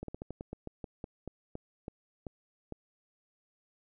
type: slowing click train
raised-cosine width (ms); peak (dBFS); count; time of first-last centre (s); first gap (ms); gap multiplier
2; -26; 15; 0.03-2.723; 53; 1.18
effects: none